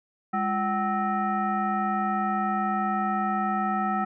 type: tone with frequency modulation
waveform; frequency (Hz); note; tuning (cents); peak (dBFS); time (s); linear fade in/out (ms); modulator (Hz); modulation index
sine; 756; F#5; +37; -23; 0.33-4.05; 10; 551; 1.3
effects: none